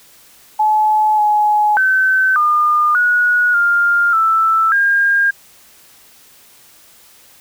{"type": "tone with pitch steps", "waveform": "sine", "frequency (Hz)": [857, 842, 1533, 1211, 1457, 1402, 1323, 1612], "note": ["A5", "G#5", "G6", "D#6", "F#6", "F6", "E6", "G6"], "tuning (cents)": [-46, 24, -39, -47, -27, 6, 6, 48], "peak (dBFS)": -10, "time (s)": [0.59, 5.31], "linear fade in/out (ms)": 10, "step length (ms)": 590, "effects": ["white hiss -46 dBFS RMS until 7.4 s"]}